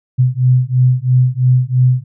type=beating tone pair; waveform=sine; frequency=125.4 / 128.4 Hz; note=B2 / C3; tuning=+27 / -32 cents; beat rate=3 Hz; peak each=-12 dBFS; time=0.18-2.04 s; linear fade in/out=20 ms; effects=none